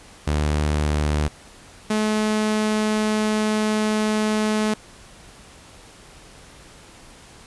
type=tone pair in turn; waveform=sawtooth; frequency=74.9 / 214.6 Hz; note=D2 / A3; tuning=+35 / -43 cents; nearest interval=octave + tritone; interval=1822 cents; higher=second; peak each=-15 dBFS; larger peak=neither; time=0.27-1.28 / 1.9-4.74 s; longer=second; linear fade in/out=5 ms; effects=pink hiss -46 dBFS RMS until 7.46 s + resampled to 24000 Hz